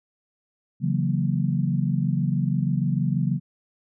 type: chord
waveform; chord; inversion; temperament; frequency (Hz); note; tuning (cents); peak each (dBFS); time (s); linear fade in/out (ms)
sine; F# dominant seventh; second; equal; 138.59 / 164.81 / 185 / 233.1; C#3 / E3 / F#3 / A#3; 0 / 0 / 0 / 0; -24 / -26 / -26 / -30; 0.8-3.4; 50
effects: none